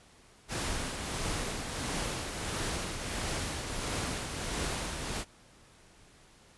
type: noise with tremolo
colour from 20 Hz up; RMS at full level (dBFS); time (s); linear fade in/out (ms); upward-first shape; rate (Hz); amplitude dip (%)
pink; -33; 0.48-5.25; 50; triangle; 1.5; 45
effects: pink hiss -59 dBFS RMS until 6.57 s + resampled to 24000 Hz